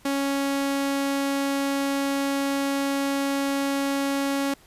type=tone; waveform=sawtooth; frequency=277.2 Hz; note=C#4; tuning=in tune; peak=-19 dBFS; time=0.05-4.54 s; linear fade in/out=5 ms; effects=pink hiss -55 dBFS RMS until 4.66 s + resampled to 32000 Hz